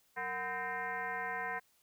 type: tone with frequency modulation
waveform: sine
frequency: 1289 Hz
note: E6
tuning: 39 cents flat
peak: -35 dBFS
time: 0.16-1.6 s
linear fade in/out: 20 ms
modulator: 275 Hz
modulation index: 2.7
effects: white hiss -71 dBFS RMS until 1.82 s